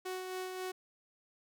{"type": "tone with tremolo", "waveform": "sawtooth", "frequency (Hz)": 370.9, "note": "F#4", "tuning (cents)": 4, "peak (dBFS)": -33, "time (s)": [0.05, 0.72], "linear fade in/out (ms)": 10, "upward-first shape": "sine", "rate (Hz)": 3.7, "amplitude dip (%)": 35, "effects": []}